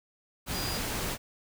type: tone in noise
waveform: sine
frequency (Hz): 4856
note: D#8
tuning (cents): -43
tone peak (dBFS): -36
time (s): 0.52-0.81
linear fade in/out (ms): 50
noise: pink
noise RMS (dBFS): -33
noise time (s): 0.46-1.18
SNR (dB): -6
effects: none